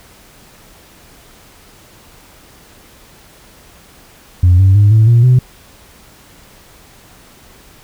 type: tone with pitch steps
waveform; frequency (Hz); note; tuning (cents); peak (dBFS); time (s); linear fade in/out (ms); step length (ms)
sine; 89.3 / 95.71 / 102.58 / 109.94 / 117.83 / 126.29; F2 / G2 / G#2 / A2 / A#2 / B2; +39 / -41 / -21 / -1 / +19 / +39; -3; 4.43-5.39; 5; 160
effects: tanh soft clip ceiling -2 dBFS + pink hiss -43 dBFS RMS until 7.83 s